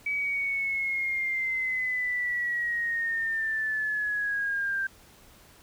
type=linear sweep; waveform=sine; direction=down; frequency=2286 to 1573 Hz; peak=-26 dBFS; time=0.06-4.87 s; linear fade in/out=5 ms; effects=pink hiss -55 dBFS RMS until 5.62 s